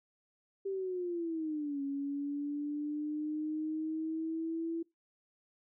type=linear two-way sweep; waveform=sine; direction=down then up; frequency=394 to 277.2 to 332.9 Hz; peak=-33 dBFS; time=0.65-4.83 s; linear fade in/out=10 ms; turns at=1.82 s; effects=noise-tail reverb RT60 0.2 s tail -23 dB re dry